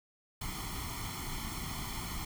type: noise with comb filter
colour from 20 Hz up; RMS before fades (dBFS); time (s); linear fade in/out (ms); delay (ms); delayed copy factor
pink; -39; 0.41-2.25; 5; 0.93; +0.85
effects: none